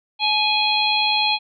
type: harmonic tone with a mistuned harmonic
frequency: 830.6 Hz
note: G#5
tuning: in tune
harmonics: 1 / 3 / 4 / 5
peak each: -22 / -22 / -22 / -22 dBFS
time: 0.19-1.39 s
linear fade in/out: 50 ms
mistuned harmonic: 1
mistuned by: +38 cents
effects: none